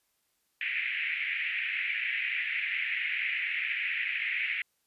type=band-pass noise; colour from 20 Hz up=white; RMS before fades=-32 dBFS; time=0.61-4.62 s; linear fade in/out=2 ms; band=1900 to 2500 Hz; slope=48 dB/octave; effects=white hiss -75 dBFS RMS until 4.86 s + resampled to 32000 Hz